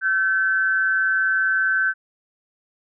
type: tone with amplitude modulation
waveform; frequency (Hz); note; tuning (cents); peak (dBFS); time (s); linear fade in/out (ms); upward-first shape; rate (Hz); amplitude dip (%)
sine; 1535; G6; -37; -14; 0.01-1.94; 50; sine; 180; 65
effects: none